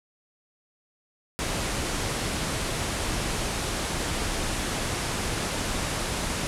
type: low-pass noise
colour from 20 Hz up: pink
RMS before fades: -29 dBFS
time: 1.39-6.47 s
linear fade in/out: 0 ms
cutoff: 11000 Hz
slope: 48 dB/octave
effects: none